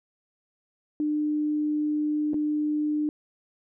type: tone with dropouts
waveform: sine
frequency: 300.5 Hz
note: D4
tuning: 40 cents sharp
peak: -23 dBFS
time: 1-3.09 s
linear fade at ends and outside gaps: 1 ms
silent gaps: 2.334-2.342 s
effects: none